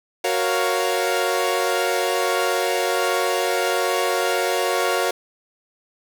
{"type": "chord", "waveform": "sawtooth", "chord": "Gb major seventh", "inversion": "none", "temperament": "equal", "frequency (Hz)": [370, 466.2, 554.4, 698.5], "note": ["Gb4", "Bb4", "Db5", "F5"], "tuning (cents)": [0, 0, 0, 0], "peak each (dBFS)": -21, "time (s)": [0.24, 5.11], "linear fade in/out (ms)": 5, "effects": []}